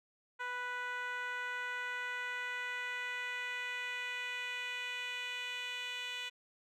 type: tone with band-pass filter sweep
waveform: 10% pulse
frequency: 493.9 Hz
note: B4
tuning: in tune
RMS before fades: -40 dBFS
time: 0.39-6.3 s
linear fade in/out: 20 ms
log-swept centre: 1300 to 3100 Hz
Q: 1.9
effects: none